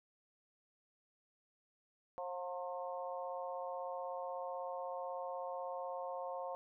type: harmonic tone with a mistuned harmonic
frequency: 178.4 Hz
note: F3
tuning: 37 cents sharp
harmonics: 3 / 4 / 5 / 6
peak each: -43 / -45 / -47 / -49 dBFS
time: 2.18-6.55 s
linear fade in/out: 0 ms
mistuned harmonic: 5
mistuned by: +31 cents
effects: none